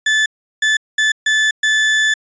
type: tone bursts at uneven times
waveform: 35% pulse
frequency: 1741 Hz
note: A6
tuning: 19 cents flat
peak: -10 dBFS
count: 5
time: 0.06-0.26 / 0.62-0.77 / 0.98-1.12 / 1.26-1.51 / 1.63-2.14 s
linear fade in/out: 5 ms
effects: resampled to 16000 Hz